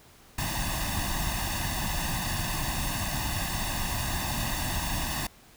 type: noise with comb filter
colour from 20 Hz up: pink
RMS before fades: -30 dBFS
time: 0.38-5.27 s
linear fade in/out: 5 ms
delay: 1.1 ms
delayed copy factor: +1
effects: pink hiss -55 dBFS RMS until 5.56 s